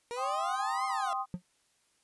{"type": "exponential two-way sweep", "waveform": "30% pulse", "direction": "up then down", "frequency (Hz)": [467.7, 1077, 666], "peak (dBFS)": -33, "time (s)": [0.11, 1.13], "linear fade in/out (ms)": 0, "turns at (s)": 0.86}
{"type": "chord", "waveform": "sine", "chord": "C minor", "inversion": "second", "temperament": "equal", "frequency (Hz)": [784, 1046.5, 1244.5], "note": ["G5", "C6", "Eb6"], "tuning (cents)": [0, 0, 0], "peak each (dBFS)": [-34, -36, -35], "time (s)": [0.16, 1.26], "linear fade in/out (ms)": 50}
{"type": "tone with exponential decay", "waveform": "triangle", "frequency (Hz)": 178.7, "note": "F3", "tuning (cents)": 40, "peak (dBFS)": -26, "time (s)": [1.34, 1.42], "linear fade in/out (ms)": 0, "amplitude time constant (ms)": 16}
{"effects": ["white hiss -71 dBFS RMS until 2.03 s", "resampled to 24000 Hz"]}